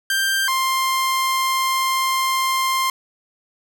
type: tone pair in turn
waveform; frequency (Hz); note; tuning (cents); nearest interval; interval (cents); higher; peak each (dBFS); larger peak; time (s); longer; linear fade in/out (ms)
sawtooth; 1578 / 1053.2; G6 / C6; +11 / +11; perfect fifth; 700; first; -14; neither; 0.1-0.48 / 0.48-2.9; second; 2
effects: 9-bit